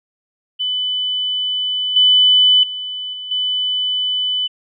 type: tone with level steps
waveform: sine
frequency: 3000 Hz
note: F#7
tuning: 23 cents sharp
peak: -17 / -8 / -23 / -26 / -16 dBFS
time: 0.59-4.48 s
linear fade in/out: 20 ms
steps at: 1.96 / 2.63 / 3.13 / 3.31 s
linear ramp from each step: 5 ms
effects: none